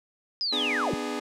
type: linear sweep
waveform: sine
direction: down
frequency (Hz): 5100 to 103.83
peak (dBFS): -25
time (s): 0.41-0.94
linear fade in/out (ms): 0
type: chord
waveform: sawtooth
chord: G# diminished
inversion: first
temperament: just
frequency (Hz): 249.2 / 299 / 415.3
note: B3 / D4 / G#4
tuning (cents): +16 / +31 / 0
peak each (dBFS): -30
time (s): 0.52-1.2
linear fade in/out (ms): 10
effects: low-pass 9000 Hz 12 dB/octave